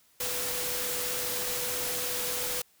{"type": "tone in noise", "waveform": "sine", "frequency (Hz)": 493.9, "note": "B4", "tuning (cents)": 0, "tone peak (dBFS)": -39, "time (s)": [0.2, 2.62], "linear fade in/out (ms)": 5, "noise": "white", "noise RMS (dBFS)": -32, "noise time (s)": [0.2, 2.62], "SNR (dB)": -10, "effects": ["white hiss -64 dBFS RMS until 2.8 s"]}